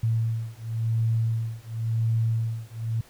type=beating tone pair; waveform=sine; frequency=112.9 / 113.84 Hz; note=A2 / A#2; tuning=+45 / -41 cents; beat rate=0.94 Hz; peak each=-26 dBFS; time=0.03-3.01 s; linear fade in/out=5 ms; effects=pink hiss -54 dBFS RMS until 3.09 s